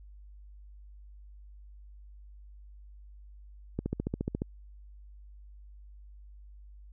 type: click train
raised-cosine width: 3 ms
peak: -18 dBFS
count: 10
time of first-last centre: 3.79-4.419 s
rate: 14.3 Hz
effects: added 50 Hz sine -48 dBFS peak until 6.92 s